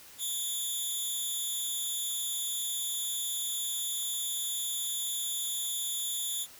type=tone with amplitude modulation; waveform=10% pulse; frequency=3500 Hz; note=A7; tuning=10 cents flat; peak=-20 dBFS; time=0.18-6.47 s; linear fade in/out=50 ms; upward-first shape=sine; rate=262 Hz; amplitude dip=85%; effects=white hiss -52 dBFS RMS until 6.59 s